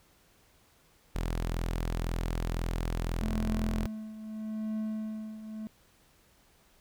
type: tone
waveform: sawtooth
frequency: 41.95 Hz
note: E1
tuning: 31 cents sharp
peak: -26 dBFS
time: 1.15-3.86 s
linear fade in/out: 0 ms
type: tone with tremolo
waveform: triangle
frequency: 217.1 Hz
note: A3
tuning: 23 cents flat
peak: -28 dBFS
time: 3.22-5.67 s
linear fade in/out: 0 ms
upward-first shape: triangle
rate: 0.8 Hz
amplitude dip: 75%
effects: pink hiss -64 dBFS RMS until 6.8 s